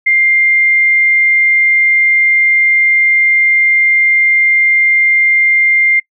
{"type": "tone", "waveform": "sine", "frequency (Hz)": 2100, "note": "C7", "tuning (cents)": 6, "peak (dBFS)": -7, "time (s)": [0.06, 6], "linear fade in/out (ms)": 10, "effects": ["noise-tail reverb RT60 0.1 s tail -24 dB re dry"]}